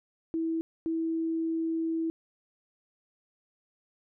sine tone bursts at uneven times, 326.2 Hz, E4, 18 cents flat, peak -27 dBFS, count 2, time 0.34-0.61 / 0.86-2.1 s, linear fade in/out 0 ms, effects none

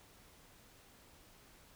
silence, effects pink hiss -62 dBFS RMS until 1.75 s

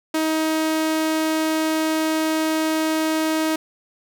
sawtooth tone, 316 Hz, D#4, 27 cents sharp, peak -15 dBFS, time 0.14-3.56 s, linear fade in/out 5 ms, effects none

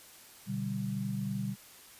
sine chord, G major, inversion first, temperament equal, 123.47 / 146.83 / 196 Hz, B2 / D3 / G3, 0 / 0 / 0 cents, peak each -37 / -39 / -34 dBFS, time 0.46-1.56 s, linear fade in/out 50 ms, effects white hiss -54 dBFS RMS until 1.99 s + resampled to 32000 Hz

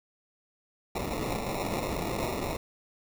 blue noise with sample-and-hold, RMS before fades -32 dBFS, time 0.95-2.57 s, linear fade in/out 5 ms, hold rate 1575 Hz, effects none

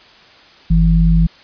sine tone pair together, 48.87 / 164.81 Hz, G1 / E3, -5 / 0 cents, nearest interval octave + major sixth, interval 2105 cents, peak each -11 dBFS, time 0.7-1.27 s, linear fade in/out 10 ms, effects white hiss -44 dBFS RMS until 1.43 s + resampled to 11025 Hz

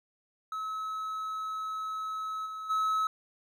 triangle tone with level steps, 1290 Hz, E6, 38 cents flat, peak -31 / -35 / -24 dBFS, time 0.52-3.07 s, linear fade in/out 2 ms, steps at 2.45 / 2.69 s, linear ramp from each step 20 ms, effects none

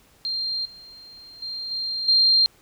sine tone with level steps, 4186 Hz, C8, in tune, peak -24 / -42 / -29 / -25 / -14 dBFS, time 0.25-2.46 s, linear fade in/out 0 ms, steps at 0.65 / 1.42 / 1.71 / 2.08 s, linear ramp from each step 5 ms, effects pink hiss -57 dBFS RMS until 2.61 s

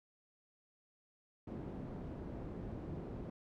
white low-pass noise, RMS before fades -45 dBFS, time 1.47-3.3 s, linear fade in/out 5 ms, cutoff 300 Hz, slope 12 dB/octave, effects none

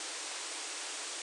white band-pass noise, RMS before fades -41 dBFS, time 0-1.22 s, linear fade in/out 2 ms, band 290 to 9300 Hz, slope 96 dB/octave, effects none

